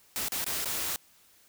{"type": "noise with dropouts", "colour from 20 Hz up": "white", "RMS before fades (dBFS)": -32, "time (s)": [0.16, 0.96], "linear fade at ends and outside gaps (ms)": 0, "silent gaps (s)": [[0.284, 0.32], [0.443, 0.464], [0.645, 0.657]], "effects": ["white hiss -61 dBFS RMS until 1.48 s"]}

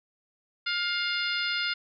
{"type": "harmonic tone", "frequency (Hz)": 706, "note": "F5", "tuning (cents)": 19, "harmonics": [2, 3, 4, 5, 6, 7], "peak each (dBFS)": [-31, -33, -34, -35, -36, -36], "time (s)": [0.66, 1.74], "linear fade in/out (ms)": 10, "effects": []}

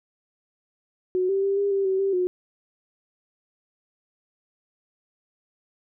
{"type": "tone with pitch steps", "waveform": "sine", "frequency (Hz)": [367.8, 390.1, 394.4, 401.8, 392.8, 380.9, 391.5, 362.5], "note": ["F#4", "G4", "G4", "G4", "G4", "G4", "G4", "F#4"], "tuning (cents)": [-10, -8, 11, 43, 4, -50, -2, -35], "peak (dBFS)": -20, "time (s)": [1.15, 2.27], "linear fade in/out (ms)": 0, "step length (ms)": 140, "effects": []}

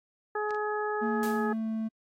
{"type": "harmonic tone", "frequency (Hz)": 421.8, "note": "G#4", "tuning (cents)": 27, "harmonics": [1, 2, 3, 4], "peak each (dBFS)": [-31, -34, -36, -37], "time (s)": [0.35, 1.53], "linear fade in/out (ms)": 5}
{"type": "clicks", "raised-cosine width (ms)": 0.2, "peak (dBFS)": [-28, -35], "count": 2, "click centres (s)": [0.507, 0.547]}
{"type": "tone with pitch glide", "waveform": "triangle", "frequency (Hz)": [226.9, 221.3], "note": ["A#3", "A3"], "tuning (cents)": [-47, 10], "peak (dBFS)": -27, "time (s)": [1.01, 1.89], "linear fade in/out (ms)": 20, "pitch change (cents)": -43, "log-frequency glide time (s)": [1.13, 1.68]}
{"type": "noise with exponential decay", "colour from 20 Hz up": "white", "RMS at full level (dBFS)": -39, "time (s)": [1.23, 1.58], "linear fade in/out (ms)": 1, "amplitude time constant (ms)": 76}
{"effects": ["AAC 48 kbps"]}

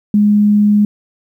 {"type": "tone", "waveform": "sine", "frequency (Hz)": 207.7, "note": "G#3", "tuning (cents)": 0, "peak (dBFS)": -7, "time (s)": [0.14, 0.85], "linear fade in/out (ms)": 2, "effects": ["8-bit"]}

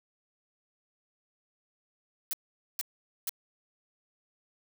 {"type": "noise bursts", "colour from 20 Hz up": "blue", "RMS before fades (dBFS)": -32, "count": 3, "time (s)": [2.31, 3.293], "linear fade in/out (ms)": 0, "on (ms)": 21, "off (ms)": 460, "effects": []}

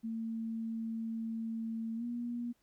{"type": "tone with pitch glide", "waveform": "sine", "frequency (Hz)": [225.6, 239], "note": ["A3", "A#3"], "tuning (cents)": [44, 43], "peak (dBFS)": -35, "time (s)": [0.03, 2.53], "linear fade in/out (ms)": 20, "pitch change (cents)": 99, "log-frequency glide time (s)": [1.96, 2.04], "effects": ["pink hiss -75 dBFS RMS until 2.62 s"]}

